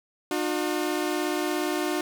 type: tone pair together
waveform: sawtooth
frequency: 302.7 / 360 Hz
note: D#4 / F#4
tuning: -48 / -47 cents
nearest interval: minor third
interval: 301 cents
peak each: -24 dBFS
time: 0.31-2.01 s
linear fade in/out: 2 ms
effects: 8-bit